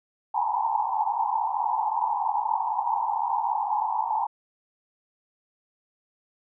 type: band-pass noise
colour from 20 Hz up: pink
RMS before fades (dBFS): -26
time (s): 0.34-4.27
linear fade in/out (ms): 10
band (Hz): 810 to 970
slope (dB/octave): 96
effects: none